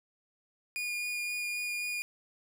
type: tone with vibrato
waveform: 40% pulse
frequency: 2437 Hz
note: D#7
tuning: 37 cents flat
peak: -32 dBFS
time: 0.76-2.02 s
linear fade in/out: 0 ms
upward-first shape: sine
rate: 3.8 Hz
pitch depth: 10 cents each way
effects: none